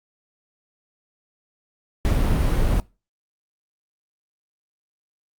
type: noise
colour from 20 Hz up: brown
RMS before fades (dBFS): -19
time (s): 2.05-2.8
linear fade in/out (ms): 0
effects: noise-tail reverb RT60 0.3 s tail -23 dB re dry + Opus 48 kbps